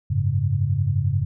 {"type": "chord", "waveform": "sine", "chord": "F# suspended second", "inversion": "none", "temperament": "equal", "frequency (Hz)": [92.5, 103.83, 138.59], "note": ["F#2", "G#2", "C#3"], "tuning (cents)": [0, 0, 0], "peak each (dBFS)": [-24, -22, -23], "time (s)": [0.1, 1.25], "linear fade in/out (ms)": 10, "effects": []}